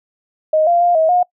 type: tone with pitch steps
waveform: sine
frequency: 624 / 692 / 701 / 639 / 717 Hz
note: D#5 / F5 / F5 / D#5 / F5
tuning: +5 / -16 / +6 / +46 / +45 cents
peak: -10 dBFS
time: 0.53-1.23 s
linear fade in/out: 5 ms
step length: 140 ms
effects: noise-tail reverb RT60 0.1 s tail -24 dB re dry